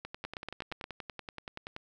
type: two click trains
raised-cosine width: 0.3 ms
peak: -21 / -24 dBFS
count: 6 / 19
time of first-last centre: 0.25-0.841 / 0.05-1.764 s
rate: 8.46 / 10.5 Hz
effects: none